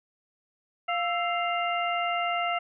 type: harmonic tone with a mistuned harmonic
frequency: 698 Hz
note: F5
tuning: 1 cent flat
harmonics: 1 / 2 / 3 / 4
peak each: -28 / -31 / -33 / -34 dBFS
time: 0.88-2.59 s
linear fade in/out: 10 ms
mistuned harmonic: 2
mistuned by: -87 cents
effects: none